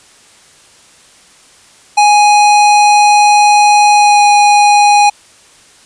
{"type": "tone with pitch glide", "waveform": "square", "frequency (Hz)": [830.6, 824.9], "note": ["G#5", "G#5"], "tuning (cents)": [0, -12], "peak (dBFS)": -5, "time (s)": [1.97, 5.1], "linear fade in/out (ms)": 10, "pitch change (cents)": -12, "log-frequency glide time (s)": [3.93, 4.22], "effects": ["white hiss -43 dBFS RMS until 5.85 s", "resampled to 22050 Hz"]}